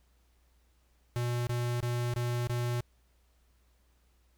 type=tone bursts; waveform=square; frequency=120.9 Hz; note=B2; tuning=36 cents flat; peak=-30 dBFS; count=5; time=1.16-2.806 s; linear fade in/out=0 ms; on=310 ms; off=24 ms; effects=added 60 Hz sine -65 dBFS peak until 4.37 s + pink hiss -73 dBFS RMS until 4.37 s